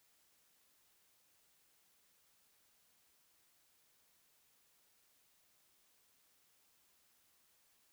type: silence
effects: white hiss -73 dBFS RMS until 7.92 s